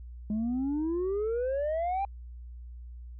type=exponential sweep; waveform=sine; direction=up; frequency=207.7 to 808 Hz; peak=-25 dBFS; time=0.3-2.05 s; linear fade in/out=2 ms; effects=tanh soft clip ceiling -26 dBFS + added 60 Hz sine -41 dBFS peak until 3.19 s